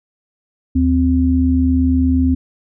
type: tone pair together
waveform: sine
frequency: 77.12 / 259.7 Hz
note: D#2 / C4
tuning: -15 / -13 cents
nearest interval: octave + major sixth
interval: 2102 cents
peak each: -15 / -13 dBFS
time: 0.75-2.35 s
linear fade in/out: 10 ms
effects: none